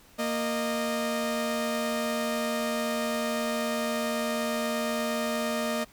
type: tone pair together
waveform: sawtooth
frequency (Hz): 232 / 615.8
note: A#3 / D#5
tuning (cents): -8 / -18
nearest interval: octave + perfect fourth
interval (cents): 1690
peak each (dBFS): -26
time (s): 0.18-5.85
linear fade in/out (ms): 20
effects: pink hiss -56 dBFS RMS until 5.92 s